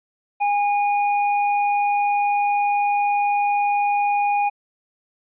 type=tone with tanh clipping; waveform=sine; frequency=818 Hz; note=G#5; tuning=26 cents flat; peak=-19 dBFS; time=0.4-4.5 s; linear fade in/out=20 ms; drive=14 dB; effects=resampled to 8000 Hz